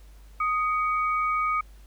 sine tone pair together, 1244.5 / 2254 Hz, D#6 / C#7, 0 / +28 cents, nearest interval minor seventh, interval 1028 cents, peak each -23 / -31 dBFS, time 0.4-1.61 s, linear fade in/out 5 ms, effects added 50 Hz sine -46 dBFS peak until 1.86 s + pink hiss -60 dBFS RMS until 1.86 s

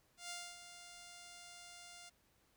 5% pulse tone with ADSR envelope, 700 Hz, F5, 4 cents sharp, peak -32 dBFS, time 0.17-2.1 s, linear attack 130 ms, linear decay 260 ms, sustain -10 dB, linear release 17 ms, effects pink hiss -74 dBFS RMS until 2.56 s

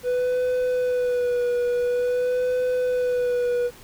triangle tone with vibrato, 493.9 Hz, B4, in tune, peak -18 dBFS, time 0.03-3.71 s, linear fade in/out 50 ms, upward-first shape sine, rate 0.48 Hz, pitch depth 28 cents each way, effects pink hiss -47 dBFS RMS until 3.83 s

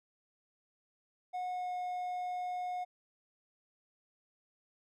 triangle tone with pitch glide, 728 to 723.4 Hz, F#5 to F#5, -28 to -39 cents, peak -33 dBFS, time 1.33-2.85 s, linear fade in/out 20 ms, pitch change -11 cents, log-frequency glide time 1.5-1.73 s, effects none

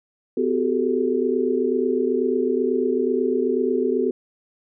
sine tone cluster, 252.8 / 369.7 / 397.8 / 440 Hz, B3 / F#4 / G4 / A4, +41 / -1 / +25 / 0 cents, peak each -24 dBFS, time 0.37-4.11 s, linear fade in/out 5 ms, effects none

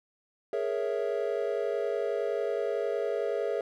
triangle chord, A# half-diminished seventh, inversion third, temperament equal, 415.3 / 466.2 / 554.4 / 659.3 Hz, G#4 / A#4 / C#5 / E5, 0 / 0 / 0 / 0 cents, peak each -30 / -31 / -32 / -33 dBFS, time 0.53-3.61 s, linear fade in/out 2 ms, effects none

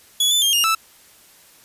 sawtooth tone with pitch steps, 3392 / 3510 / 3206 / 2833 / 1318 Hz, G#7 / A7 / G7 / F7 / E6, +36 / -5 / +38 / +24 / -1 cents, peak -12 dBFS, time 0.2-0.75 s, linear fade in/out 5 ms, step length 110 ms, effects white hiss -50 dBFS RMS until 1.64 s + resampled to 32000 Hz

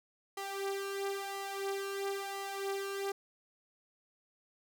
sawtooth tone with flanger, 394.2 Hz, G4, 10 cents sharp, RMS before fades -38 dBFS, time 0.37-3.12 s, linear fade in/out 5 ms, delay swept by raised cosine 0.98 to 3.28 ms, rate 0.99 Hz, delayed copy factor +0.7, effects none

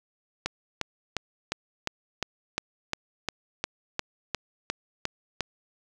click train, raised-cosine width 0.2 ms, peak -10 dBFS, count 15, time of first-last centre 0.46-5.407 s, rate 2.83 Hz, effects none

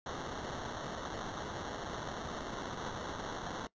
white noise with sample-and-hold, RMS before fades -41 dBFS, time 0.06-3.67 s, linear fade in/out 2 ms, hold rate 2450 Hz, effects noise-tail reverb RT60 0.1 s tail -20 dB re dry + resampled to 16000 Hz

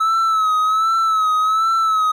triangle tone with vibrato, 1297 Hz, E6, 28 cents flat, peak -12 dBFS, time 0-2.12 s, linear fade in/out 10 ms, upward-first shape sine, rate 1.3 Hz, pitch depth 54 cents each way, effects none

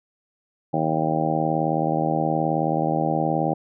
harmonic tone, 78.9 Hz, D#2, 25 cents sharp, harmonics 2 / 3 / 4 / 5 / 6 / 7 / 8 / 9 / 10, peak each -26 / -30 / -27 / -34 / -33 / -28 / -31 / -29 / -26 dBFS, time 0.73-3.54 s, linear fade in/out 10 ms, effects none

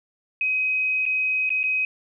sine tone with dropouts, 2526 Hz, D#7, 26 cents sharp, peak -20 dBFS, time 0.41-1.85 s, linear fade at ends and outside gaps 2 ms, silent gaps 1.055-1.062 / 1.493-1.503 / 1.632-1.638 s, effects none

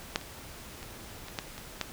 clicks, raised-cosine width 0.2 ms, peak -9 / -27 / -26 / -25 / -14 / -25 / -12 dBFS, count 7, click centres 0.159 / 0.213 / 0.829 / 1.284 / 1.388 / 1.58 / 1.813 s, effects pink hiss -46 dBFS RMS until 1.92 s

